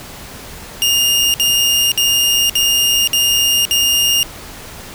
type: tone bursts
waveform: sawtooth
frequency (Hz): 2829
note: F7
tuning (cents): +22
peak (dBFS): -8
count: 6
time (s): 0.82-4.23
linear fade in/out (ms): 0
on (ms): 520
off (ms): 58
effects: pink hiss -33 dBFS RMS until 4.94 s